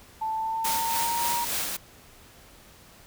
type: tone with pitch glide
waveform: sine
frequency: 881 to 944.2 Hz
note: A5 to A#5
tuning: +2 to +22 cents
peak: -26 dBFS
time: 0.21-1.45 s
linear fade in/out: 10 ms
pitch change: +120 cents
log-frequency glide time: 0.35-1.29 s
type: noise with tremolo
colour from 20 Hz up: white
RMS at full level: -28 dBFS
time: 0.64-1.77 s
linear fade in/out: 10 ms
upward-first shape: sine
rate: 3.5 Hz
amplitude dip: 40%
effects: pink hiss -52 dBFS RMS until 3.06 s